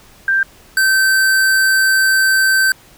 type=tone pair in turn; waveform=sine / square; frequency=1577 / 1548.1 Hz; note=G6 / G6; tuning=+10 / -22 cents; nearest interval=unison; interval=32 cents; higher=first; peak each=-11 dBFS; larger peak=neither; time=0.28-0.43 / 0.77-2.72 s; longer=second; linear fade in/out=2 ms; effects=pink hiss -45 dBFS RMS until 2.97 s